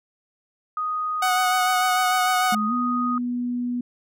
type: tone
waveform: sine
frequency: 1244.5 Hz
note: D#6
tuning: in tune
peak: -23 dBFS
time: 0.77-3.18 s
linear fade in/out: 2 ms
type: tone with vibrato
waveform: sawtooth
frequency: 740 Hz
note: F#5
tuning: in tune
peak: -16 dBFS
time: 1.22-2.55 s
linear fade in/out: 5 ms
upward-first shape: sine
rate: 6.7 Hz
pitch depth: 19 cents each way
type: tone with pitch glide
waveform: sine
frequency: 213.9 to 244.3 Hz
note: A3 to B3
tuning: -49 to -19 cents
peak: -23 dBFS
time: 2.52-3.81 s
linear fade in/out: 5 ms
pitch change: +230 cents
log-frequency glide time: 2.67-2.73 s
effects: none